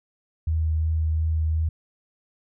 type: tone with vibrato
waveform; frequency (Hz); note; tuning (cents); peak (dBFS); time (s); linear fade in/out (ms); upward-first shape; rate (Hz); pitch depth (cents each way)
sine; 79.4; D#2; +36; -20; 0.47-1.69; 5; triangle; 2.8; 15
effects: none